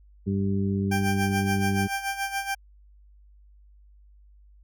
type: harmonic tone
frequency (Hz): 98.2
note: G2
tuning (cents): +4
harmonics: 1 / 2 / 3 / 4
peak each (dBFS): -27 / -25 / -36 / -33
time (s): 0.26-1.88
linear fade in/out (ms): 20
type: tone with tremolo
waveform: 20% pulse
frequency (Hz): 788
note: G5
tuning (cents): +9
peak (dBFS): -20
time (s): 0.91-2.55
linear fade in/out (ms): 10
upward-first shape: sine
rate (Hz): 7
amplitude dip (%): 70
effects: added 50 Hz sine -51 dBFS peak until 4.63 s